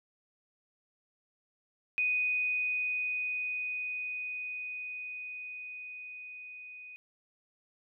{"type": "tone with level ramp", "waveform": "sine", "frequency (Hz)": 2489, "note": "D#7", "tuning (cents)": 0, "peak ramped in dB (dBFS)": [-26, -45], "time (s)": [1.98, 6.96], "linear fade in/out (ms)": 0, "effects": []}